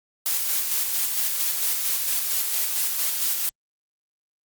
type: noise with tremolo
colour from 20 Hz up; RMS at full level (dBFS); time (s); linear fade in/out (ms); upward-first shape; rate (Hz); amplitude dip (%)
blue; -23; 0.26-3.49; 0; square; 4.4; 30
effects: Opus 48 kbps